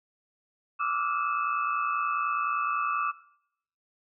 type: tone cluster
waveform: sine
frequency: 1167 / 1286 / 1336 / 1420 / 2602 Hz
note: D6 / E6 / E6 / F6 / E7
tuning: -11 / -43 / +23 / +28 / -23 cents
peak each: -28 / -36 / -34 / -36 / -36 dBFS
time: 0.79-3.12 s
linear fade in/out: 20 ms
effects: noise-tail reverb RT60 0.7 s tail -18 dB re dry

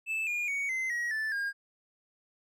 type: tone with pitch steps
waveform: triangle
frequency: 2630 / 2426 / 2237 / 2063 / 1903.2 / 1755.3 / 1619 Hz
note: E7 / D#7 / C#7 / C7 / A#6 / A6 / G#6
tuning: -5 / -44 / +15 / -25 / +35 / -5 / -45 cents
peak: -28 dBFS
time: 0.06-1.53 s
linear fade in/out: 50 ms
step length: 210 ms
effects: none

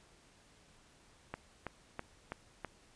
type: click train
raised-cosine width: 0.5 ms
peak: -24 dBFS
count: 5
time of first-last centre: 1.34-2.647 s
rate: 3.06 Hz
effects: pink hiss -64 dBFS RMS until 2.95 s + resampled to 22050 Hz

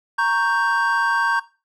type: chord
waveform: triangle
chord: G diminished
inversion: first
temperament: equal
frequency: 932.3 / 1108.7 / 1568 Hz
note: Bb5 / Db6 / G6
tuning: 0 / 0 / 0 cents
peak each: -20 / -21 / -18 dBFS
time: 0.18-1.4 s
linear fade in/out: 10 ms
effects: noise-tail reverb RT60 0.3 s tail -17 dB re dry

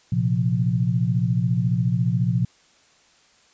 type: chord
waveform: sine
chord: Bb suspended second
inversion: none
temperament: equal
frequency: 116.54 / 130.81 / 174.61 Hz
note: Bb2 / C3 / F3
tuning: 0 / 0 / 0 cents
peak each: -22 / -23 / -23 dBFS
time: 0.12-2.45 s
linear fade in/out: 5 ms
effects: white hiss -57 dBFS RMS until 3.53 s + resampled to 16000 Hz

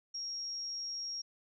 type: tone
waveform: sine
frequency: 5588 Hz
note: F8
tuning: in tune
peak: -37 dBFS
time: 0.14-1.22 s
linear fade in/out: 10 ms
effects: none

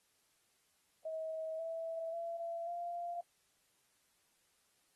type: tone with pitch steps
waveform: sine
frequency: 639 / 656.6 / 674.7 / 693.2 Hz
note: D#5 / E5 / E5 / F5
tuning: +46 / -7 / +40 / -13 cents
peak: -38 dBFS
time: 1.05-3.21 s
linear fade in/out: 5 ms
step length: 540 ms
effects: white hiss -75 dBFS RMS until 4.95 s + AAC 32 kbps

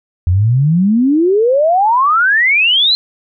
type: exponential sweep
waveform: sine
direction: up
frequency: 84.2 to 4160 Hz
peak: -8 dBFS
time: 0.27-2.95 s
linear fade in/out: 0 ms
effects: none

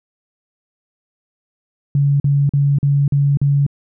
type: tone bursts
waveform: sine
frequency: 141.5 Hz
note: C#3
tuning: 36 cents sharp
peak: -11 dBFS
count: 6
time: 1.95-3.665 s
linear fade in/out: 2 ms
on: 250 ms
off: 43 ms
effects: none

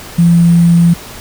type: tone with sample-and-hold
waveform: sine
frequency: 170.3 Hz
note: F3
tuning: 43 cents flat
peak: -4 dBFS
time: 0.18-0.94 s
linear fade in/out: 10 ms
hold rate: 8820 Hz
effects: pink hiss -30 dBFS RMS until 1.2 s

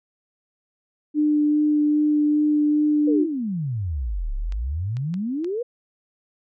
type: tone with vibrato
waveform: sine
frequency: 299 Hz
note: D4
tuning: 31 cents sharp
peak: -16 dBFS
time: 1.14-3.27 s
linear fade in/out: 50 ms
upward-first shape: sine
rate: 2.5 Hz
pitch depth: 10 cents each way
type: exponential two-way sweep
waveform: sine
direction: down then up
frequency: 502 to 32.7 to 502 Hz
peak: -23 dBFS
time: 3.07-5.63 s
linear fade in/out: 10 ms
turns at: 4.34 s
type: clicks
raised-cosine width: 0.2 ms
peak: -25 dBFS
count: 4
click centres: 4.523 / 4.969 / 5.141 / 5.445 s
effects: none

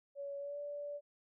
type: tone with pitch glide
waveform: sine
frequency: 563 to 579.8 Hz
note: C#5 to D5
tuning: +27 to -22 cents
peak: -40 dBFS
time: 0.15-1.01 s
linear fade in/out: 50 ms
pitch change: +51 cents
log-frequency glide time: 0.38-0.59 s
effects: none

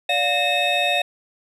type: tone cluster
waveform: triangle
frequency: 578 / 712 / 1835 / 2586 / 3704 Hz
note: D5 / F5 / A#6 / E7 / A#7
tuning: -28 / +33 / -28 / -34 / -12 cents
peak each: -24 / -21 / -28 / -21 / -22 dBFS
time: 0.09-1.02 s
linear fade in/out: 5 ms
effects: resampled to 32000 Hz

